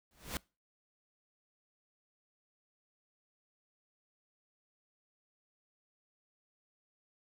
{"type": "noise with exponential growth", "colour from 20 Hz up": "pink", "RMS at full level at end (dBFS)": -34, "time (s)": [0.11, 0.37], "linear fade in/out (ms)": 1, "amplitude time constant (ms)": 55, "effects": ["noise-tail reverb RT60 0.3 s tail -24 dB re dry"]}